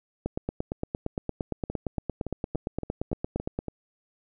two click trains, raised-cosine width 2 ms, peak -19 / -15 dBFS, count 8 / 30, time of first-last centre 1.7-3.683 / 0.26-3.59 s, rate 3.53 / 8.71 Hz, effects none

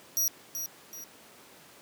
sawtooth tone with echo, 5760 Hz, F#8, 47 cents flat, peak -22 dBFS, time 0.17-0.28 s, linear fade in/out 0 ms, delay 380 ms, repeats 2, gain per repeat -8 dB, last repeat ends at 1.04 s, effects pink hiss -53 dBFS RMS until 1.81 s + high-pass 200 Hz 12 dB/octave

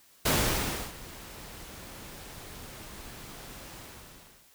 pink noise with ADSR envelope, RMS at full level -24 dBFS, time 0.25-4.49 s, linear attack 11 ms, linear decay 660 ms, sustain -21 dB, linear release 720 ms, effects white hiss -60 dBFS RMS until 4.54 s

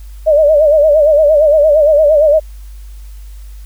sine tone with vibrato, 604 Hz, D5, 48 cents sharp, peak -5 dBFS, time 0.26-2.4 s, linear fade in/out 20 ms, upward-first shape sine, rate 8.7 Hz, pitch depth 97 cents each way, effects added 50 Hz sine -28 dBFS peak until 3.65 s + white hiss -48 dBFS RMS until 3.65 s

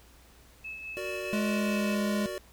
sine tone with tremolo, 2600 Hz, E7, 24 cents flat, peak -36 dBFS, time 0.64-1.95 s, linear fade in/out 10 ms, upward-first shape sine, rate 4.8 Hz, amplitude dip 40%
square chord, Gb augmented, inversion none, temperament equal, 370 / 466.2 / 587.3 Hz, Gb4 / Bb4 / D5, 0 / 0 / 0 cents, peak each -38 / -43 / -38 dBFS, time 0.97-2.38 s, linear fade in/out 0 ms
square tone with pitch glide, 210.4 to 207.6 Hz, G#3 to G#3, +23 to 0 cents, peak -28 dBFS, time 1.33-2.26 s, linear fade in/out 0 ms, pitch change -23 cents, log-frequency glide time 1.44-1.9 s
effects added 60 Hz sine -58 dBFS peak until 2.52 s + pink hiss -58 dBFS RMS until 2.52 s

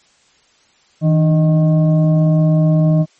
sine tone with frequency modulation, 160 Hz, D#3, 49 cents sharp, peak -9 dBFS, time 1.01-3.06 s, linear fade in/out 50 ms, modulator 461 Hz, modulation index 0.53, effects white hiss -54 dBFS RMS until 3.19 s + MP3 32 kbps

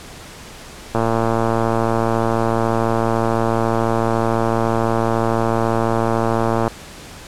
click train, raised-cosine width 1 ms, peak -4 dBFS, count 654, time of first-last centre 0.95-6.678 s, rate 114 Hz, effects pink hiss -37 dBFS RMS until 7.27 s + low-pass 10000 Hz 12 dB/octave

